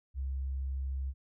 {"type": "tone", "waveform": "sine", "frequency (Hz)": 66.9, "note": "C2", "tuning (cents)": 39, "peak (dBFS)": -32, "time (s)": [0.14, 1.14], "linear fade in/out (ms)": 50, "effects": []}